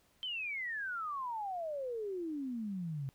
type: exponential sweep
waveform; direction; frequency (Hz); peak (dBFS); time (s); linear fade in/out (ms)
sine; down; 3136 to 130.81; -36; 0.23-3.09; 0
effects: pink hiss -70 dBFS RMS until 3.14 s